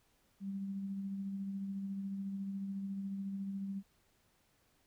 sine tone with tremolo, 196 Hz, G3, in tune, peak -36 dBFS, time 0.4-3.83 s, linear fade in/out 50 ms, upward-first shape sine, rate 14 Hz, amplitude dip 30%, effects pink hiss -73 dBFS RMS until 4.86 s

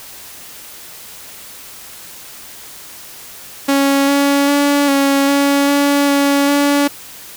sawtooth tone with pitch steps, 277.1 / 281.5 / 285.7 / 277.2 / 281.3 / 284.1 / 281.6 / 285.6 Hz, C#4 / C#4 / D4 / C#4 / C#4 / C#4 / C#4 / D4, -1 / +27 / -48 / 0 / +26 / +43 / +27 / -48 cents, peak -7 dBFS, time 3.68-6.88 s, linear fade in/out 10 ms, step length 400 ms, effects white hiss -35 dBFS RMS until 7.36 s

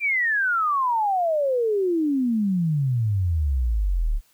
sine exponential sweep, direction down, 2411 to 34.21 Hz, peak -19 dBFS, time 0-4.21 s, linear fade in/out 50 ms, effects white hiss -61 dBFS RMS until 4.33 s

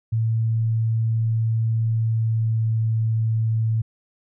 sine tone with pitch glide, 112.7 to 111.79 Hz, A2 to A2, +42 to +28 cents, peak -18 dBFS, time 0.12-3.82 s, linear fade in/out 10 ms, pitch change -14 cents, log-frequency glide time 2.07-2.66 s, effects none

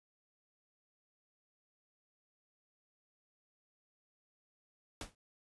pink noise with exponential decay, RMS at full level -38 dBFS, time 5.01-5.15 s, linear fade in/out 2 ms, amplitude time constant 29 ms, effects resampled to 24000 Hz

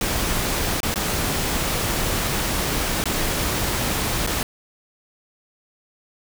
pink noise with dropouts, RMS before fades -23 dBFS, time 0.01-4.43 s, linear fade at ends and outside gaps 1 ms, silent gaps 0.804-0.831 / 0.941-0.958 / 3.04-3.056 / 4.265-4.273 s, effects none

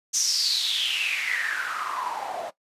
white noise with band-pass filter sweep, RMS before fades -27 dBFS, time 0.13-2.51 s, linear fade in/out 20 ms, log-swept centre 6300 to 630 Hz, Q 8.4, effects noise-tail reverb RT60 0.1 s tail -17 dB re dry + resampled to 32000 Hz

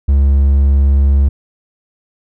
triangle tone, 69.3 Hz, C#2, in tune, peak -5 dBFS, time 0.08-1.29 s, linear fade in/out 10 ms, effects none

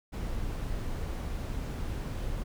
brown noise, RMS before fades -34 dBFS, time 0.12-2.44 s, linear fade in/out 20 ms, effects none

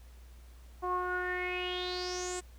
sawtooth tone with low-pass filter sweep, 361.7 Hz, F#4, 39 cents flat, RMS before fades -35 dBFS, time 0.82-2.41 s, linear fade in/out 20 ms, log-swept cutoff 930 to 8200 Hz, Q 7.5, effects added 60 Hz sine -50 dBFS peak until 2.58 s + pink hiss -63 dBFS RMS until 2.58 s

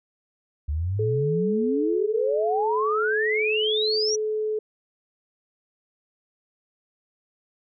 sine exponential sweep, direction up, 70.4 to 5920 Hz, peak -23 dBFS, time 0.68-4.16 s, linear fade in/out 10 ms
sine tone, 430.4 Hz, A4, 38 cents flat, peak -23 dBFS, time 0.99-4.59 s, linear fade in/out 5 ms
effects none

